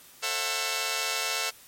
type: chord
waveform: 5% pulse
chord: F# half-diminished seventh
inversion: first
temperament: just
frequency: 444 / 532.8 / 666 / 740 Hz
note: A4 / C5 / E5 / F#5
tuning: +16 / +31 / +18 / 0 cents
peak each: -23 dBFS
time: 0.22-1.51 s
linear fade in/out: 20 ms
effects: white hiss -52 dBFS RMS until 1.67 s + MP3 64 kbps